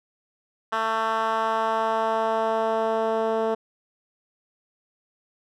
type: tone with band-pass filter sweep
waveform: 10% pulse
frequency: 222.9 Hz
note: A3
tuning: 23 cents sharp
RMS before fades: -24 dBFS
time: 0.72-3.55 s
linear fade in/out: 10 ms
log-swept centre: 1300 to 480 Hz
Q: 1.4
effects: none